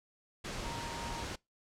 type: tone in noise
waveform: sine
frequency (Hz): 932.3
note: A#5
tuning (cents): 0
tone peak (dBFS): -43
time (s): 0.64-1.24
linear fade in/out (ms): 10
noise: pink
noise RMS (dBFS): -40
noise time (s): 0.44-1.36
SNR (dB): -6
effects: noise-tail reverb RT60 0.2 s tail -24 dB re dry + low-pass 7000 Hz 12 dB/octave